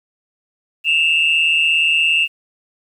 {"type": "tone pair together", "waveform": "sine", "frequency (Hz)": [2637, 2794], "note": ["E7", "F7"], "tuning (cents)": [0, 0], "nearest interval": "minor second", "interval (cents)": 100, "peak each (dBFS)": -14, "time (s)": [0.84, 2.28], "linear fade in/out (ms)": 50, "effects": ["tanh soft clip ceiling -7 dBFS", "8-bit"]}